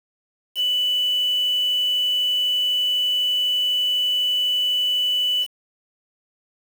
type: tone with quantisation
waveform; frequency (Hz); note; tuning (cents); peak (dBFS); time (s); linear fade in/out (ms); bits
sine; 2976; F#7; +9; -18; 0.55-5.47; 50; 6
effects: none